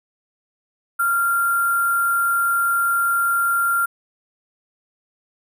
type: tone with sample-and-hold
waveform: sine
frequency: 1385 Hz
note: F6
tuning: 15 cents flat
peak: -16 dBFS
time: 0.99-3.86 s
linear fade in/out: 10 ms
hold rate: 11025 Hz
effects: none